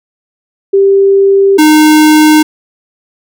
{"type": "tone pair in turn", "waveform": ["sine", "square"], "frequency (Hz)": [393.1, 307.2], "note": ["G4", "D#4"], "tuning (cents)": [5, -22], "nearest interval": "major third", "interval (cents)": 427, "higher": "first", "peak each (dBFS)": -3, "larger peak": "neither", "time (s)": [[0.73, 1.58], [1.58, 2.43]], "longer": "neither", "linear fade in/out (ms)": 10, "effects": []}